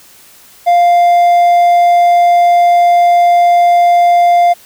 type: tone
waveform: triangle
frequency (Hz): 698.5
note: F5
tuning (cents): 0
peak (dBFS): -3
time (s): 0.66-4.54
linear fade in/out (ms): 20
effects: white hiss -41 dBFS RMS until 4.65 s